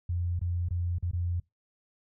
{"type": "tone with dropouts", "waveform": "sine", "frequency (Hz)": 87.31, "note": "F2", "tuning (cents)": 0, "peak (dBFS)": -27, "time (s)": [0.09, 1.4], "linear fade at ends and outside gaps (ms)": 5, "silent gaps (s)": [[0.393, 0.414], [0.687, 0.707], [0.985, 1.026], [1.113, 1.132]], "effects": ["noise-tail reverb RT60 0.2 s tail -24 dB re dry"]}